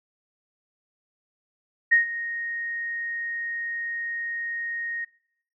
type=tone with ADSR envelope; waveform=sine; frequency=1864.7 Hz; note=A#6; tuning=in tune; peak=-13 dBFS; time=1.91-5.05 s; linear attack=17 ms; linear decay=120 ms; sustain=-15 dB; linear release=11 ms; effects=noise-tail reverb RT60 0.7 s tail -21 dB re dry